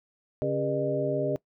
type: tone cluster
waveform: sine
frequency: 140.5 / 274.9 / 403.1 / 480.7 / 606 Hz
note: C#3 / C#4 / G4 / B4 / D#5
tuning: +24 / -14 / +48 / -47 / -46 cents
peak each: -32 / -33 / -31 / -34 / -29 dBFS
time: 0.42-1.36 s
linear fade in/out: 0 ms
effects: noise-tail reverb RT60 0.1 s tail -21 dB re dry